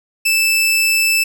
sawtooth tone, 2637 Hz, E7, in tune, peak -9 dBFS, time 0.25-1.24 s, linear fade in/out 10 ms, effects 8-bit

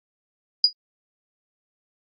sine tone with exponential decay, 4900 Hz, D#8, 27 cents flat, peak -8 dBFS, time 0.64-0.73 s, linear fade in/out 2 ms, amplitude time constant 18 ms, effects AAC 48 kbps

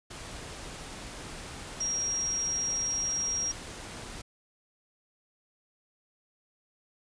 sine tone in noise, 5630 Hz, F8, 13 cents sharp, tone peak -28 dBFS, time 1.8-3.52 s, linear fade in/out 10 ms, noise pink, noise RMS -42 dBFS, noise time 0.1-4.22 s, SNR +11 dB, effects resampled to 22050 Hz

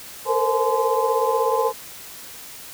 sine tone cluster, 450.9 / 467.2 / 520 / 851 / 1032 Hz, A4 / A#4 / C5 / G#5 / C6, +42 / +4 / -11 / +42 / -24 cents, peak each -24 dBFS, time 0.25-1.73 s, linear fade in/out 50 ms, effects white hiss -39 dBFS RMS until 2.73 s

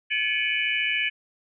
sine tone cluster, 1716 / 2220 / 2377 / 2491 / 2966 Hz, A6 / C#7 / D7 / D#7 / F#7, -44 / +2 / +20 / +1 / +4 cents, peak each -29 dBFS, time 0.1-1.1 s, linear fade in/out 20 ms, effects none

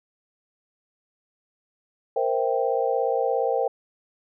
sine chord, C dominant seventh, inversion third, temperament equal, 466.2 / 523.3 / 659.3 / 784 Hz, Bb4 / C5 / E5 / G5, 0 / 0 / 0 / 0 cents, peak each -25 / -25 / -30 / -27 dBFS, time 2.16-3.68 s, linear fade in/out 5 ms, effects none

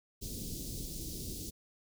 pink band-stop noise, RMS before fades -41 dBFS, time 0.21-1.51 s, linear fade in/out 20 ms, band 380 to 4300 Hz, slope 24 dB/octave, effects none

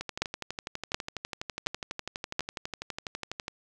two click trains, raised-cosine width 0.2 ms, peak -17 / -9 dBFS, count 43 / 4, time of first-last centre 0.01-3.481 / 0.22-2.394 s, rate 12.1 / 1.38 Hz, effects none

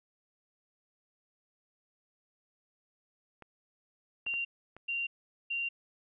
clicks, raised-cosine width 0.5 ms, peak -34 dBFS, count 4, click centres 3.423 / 4.265 / 4.339 / 4.766 s
sine tone bursts, 2768 Hz, F7, 16 cents flat, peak -31 dBFS, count 3, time 4.26-5.69 s, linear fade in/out 10 ms, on 190 ms, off 430 ms
effects none

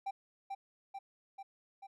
triangle tone with echo, 784 Hz, G5, in tune, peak -33 dBFS, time 0.06-0.11 s, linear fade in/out 10 ms, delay 440 ms, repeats 4, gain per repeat -3 dB, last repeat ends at 1.87 s, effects none

